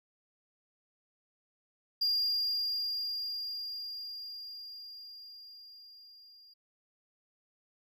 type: tone with level ramp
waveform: triangle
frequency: 4808 Hz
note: D8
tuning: 40 cents sharp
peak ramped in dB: -25 to -54 dBFS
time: 2.01-6.54 s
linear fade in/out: 10 ms
effects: none